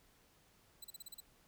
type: tone bursts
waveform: 5% pulse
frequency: 4016 Hz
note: B7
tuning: 28 cents sharp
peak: -40 dBFS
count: 7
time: 0.82-1.204 s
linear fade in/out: 5 ms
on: 24 ms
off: 36 ms
effects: pink hiss -69 dBFS RMS until 1.47 s